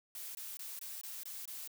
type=noise bursts; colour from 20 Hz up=blue; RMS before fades=-45 dBFS; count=7; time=0.15-1.676 s; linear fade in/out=2 ms; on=200 ms; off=21 ms; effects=none